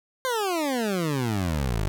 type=exponential sweep; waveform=20% pulse; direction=down; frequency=531 to 47 Hz; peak=-19 dBFS; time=0.25-1.88 s; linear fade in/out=0 ms; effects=none